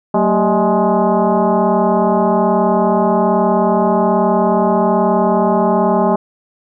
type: tone with frequency modulation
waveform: sine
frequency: 225.4 Hz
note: A3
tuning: 42 cents sharp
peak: -10 dBFS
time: 0.14-6.16 s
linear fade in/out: 5 ms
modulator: 206 Hz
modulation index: 3.8
effects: none

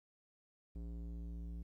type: tone with low-pass filter sweep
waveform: square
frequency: 57.5 Hz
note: A#1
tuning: 23 cents flat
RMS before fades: -45 dBFS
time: 0.75-1.63 s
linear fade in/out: 10 ms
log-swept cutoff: 330 to 220 Hz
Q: 1
effects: 13-bit

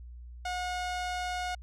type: tone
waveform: sawtooth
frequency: 724 Hz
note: F#5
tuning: 38 cents flat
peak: -28 dBFS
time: 0.45-1.55 s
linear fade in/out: 5 ms
effects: added 60 Hz sine -43 dBFS peak until 1.62 s + low-pass 7000 Hz 12 dB/octave

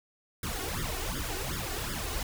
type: noise with flanger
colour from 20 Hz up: pink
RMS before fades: -34 dBFS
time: 0.43-2.23 s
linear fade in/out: 2 ms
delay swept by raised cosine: 0.58 to 2.78 ms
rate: 2.7 Hz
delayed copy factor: +1
effects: none

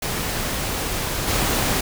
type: noise with level steps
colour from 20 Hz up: pink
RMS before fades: -25 / -21 dBFS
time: 0.02-1.81 s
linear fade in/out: 5 ms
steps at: 1.27 s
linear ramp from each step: 10 ms
effects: none

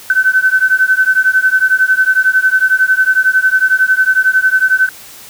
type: beating tone pair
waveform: sine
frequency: 1518 / 1529 Hz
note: F#6 / G6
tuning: +44 / -44 cents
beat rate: 11 Hz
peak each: -11 dBFS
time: 0.1-4.89 s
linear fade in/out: 2 ms
effects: white hiss -35 dBFS RMS until 5.29 s

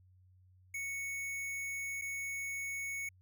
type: tone with dropouts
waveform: square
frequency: 2217 Hz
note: C#7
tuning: in tune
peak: -38 dBFS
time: 0.74-3.09 s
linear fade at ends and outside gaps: 5 ms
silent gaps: 2.014-2.019 s
effects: added 92 Hz sine -61 dBFS peak until 3.21 s

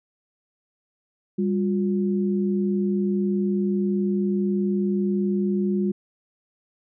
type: tone pair together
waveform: sine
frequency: 198.4 / 356.8 Hz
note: G3 / F4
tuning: +21 / +37 cents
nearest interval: minor seventh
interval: 1016 cents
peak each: -21 / -26 dBFS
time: 1.38-5.92 s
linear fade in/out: 10 ms
effects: none

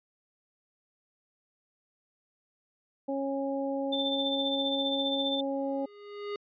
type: harmonic tone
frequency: 274.4 Hz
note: C#4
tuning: 17 cents flat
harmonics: 1 / 2 / 3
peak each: -32 / -32 / -39 dBFS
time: 3.08-5.86 s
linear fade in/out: 10 ms
type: tone with tremolo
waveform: sine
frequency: 3552 Hz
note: A7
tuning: 16 cents sharp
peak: -28 dBFS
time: 3.92-5.41 s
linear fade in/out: 10 ms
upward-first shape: sine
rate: 15 Hz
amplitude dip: 55%
type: tone with exponential growth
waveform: square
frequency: 410.4 Hz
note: G#4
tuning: 21 cents flat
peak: -32 dBFS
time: 5.44-6.36 s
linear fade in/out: 2 ms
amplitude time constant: 200 ms
effects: resampled to 11025 Hz

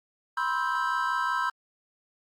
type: chord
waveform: triangle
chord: C major seventh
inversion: third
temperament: just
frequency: 981.1 / 1046.5 / 1308.1 / 1569.8 Hz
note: B5 / C6 / E6 / G6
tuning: -12 / 0 / -14 / +2 cents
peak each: -29 dBFS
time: 0.37-1.5 s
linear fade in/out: 5 ms
effects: Opus 48 kbps

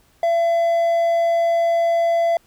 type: tone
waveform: triangle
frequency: 675 Hz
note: E5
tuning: 41 cents sharp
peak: -13 dBFS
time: 0.23-2.37 s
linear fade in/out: 2 ms
effects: pink hiss -58 dBFS RMS until 2.46 s

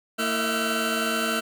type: tone cluster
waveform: 25% pulse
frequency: 227.9 / 330.5 / 642 / 1354 / 1518 Hz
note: A#3 / E4 / E5 / E6 / F#6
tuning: -39 / +5 / -46 / +46 / +44 cents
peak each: -25 / -31 / -28 / -25 / -26 dBFS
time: 0.18-1.41 s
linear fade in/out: 20 ms
effects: none

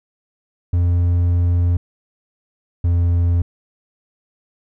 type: tone pair in turn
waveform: triangle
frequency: 87.3 / 86.4 Hz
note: F2 / F2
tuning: 0 / -18 cents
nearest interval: unison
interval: 18 cents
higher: first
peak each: -11 dBFS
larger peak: neither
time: 0.73-1.77 / 2.84-3.42 s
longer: first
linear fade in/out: 5 ms
effects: none

